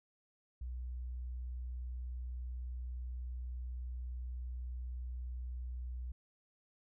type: tone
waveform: sine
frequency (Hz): 61.74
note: B1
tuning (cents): 0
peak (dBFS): -39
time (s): 0.61-6.12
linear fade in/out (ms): 5
effects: none